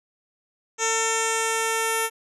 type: tone with low-pass filter sweep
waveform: 10% pulse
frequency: 450 Hz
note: A4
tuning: 39 cents sharp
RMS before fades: -24 dBFS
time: 0.78-2.1 s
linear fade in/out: 50 ms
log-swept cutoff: 7000 to 11000 Hz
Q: 4.6
effects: none